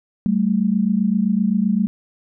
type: tone pair together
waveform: sine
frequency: 192.27 / 220 Hz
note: G3 / A3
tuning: -33 / 0 cents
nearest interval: major second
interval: 233 cents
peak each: -18 dBFS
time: 0.26-1.87 s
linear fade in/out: 0 ms
effects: none